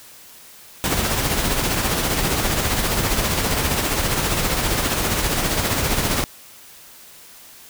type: noise with tremolo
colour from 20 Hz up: pink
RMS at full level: -19 dBFS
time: 0.84-6.24 s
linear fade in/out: 0 ms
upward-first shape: sine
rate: 15 Hz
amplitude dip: 40%
effects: white hiss -44 dBFS RMS until 7.69 s